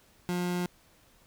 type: tone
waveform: 30% pulse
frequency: 177.7 Hz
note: F3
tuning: 30 cents sharp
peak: -26 dBFS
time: 0.29-0.66 s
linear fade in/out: 0 ms
effects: pink hiss -62 dBFS RMS until 1.26 s